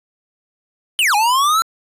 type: linear two-way sweep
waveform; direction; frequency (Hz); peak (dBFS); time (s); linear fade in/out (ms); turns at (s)
square; down then up; 3136 to 804 to 1361; -13; 0.99-1.62; 0; 1.15
effects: resampled to 32000 Hz